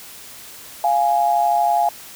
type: tone pair together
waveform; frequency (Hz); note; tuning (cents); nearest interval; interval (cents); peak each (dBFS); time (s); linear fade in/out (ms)
sine; 698.5 / 830.7; F5 / G#5; 0 / 0; minor third; 300; -17; 0.84-1.89; 2
effects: white hiss -39 dBFS RMS until 2.15 s